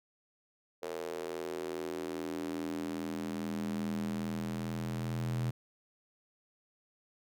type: tone with high-pass filter sweep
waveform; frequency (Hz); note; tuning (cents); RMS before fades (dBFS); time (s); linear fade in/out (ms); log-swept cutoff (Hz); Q
square; 41.2; E1; 0; -37; 0.82-5.51; 10; 470 to 130; 3.9
effects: none